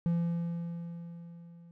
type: tone with level ramp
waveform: triangle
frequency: 170 Hz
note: F3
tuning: 46 cents flat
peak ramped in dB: -23 to -49 dBFS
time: 0.06-1.71 s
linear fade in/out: 0 ms
effects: none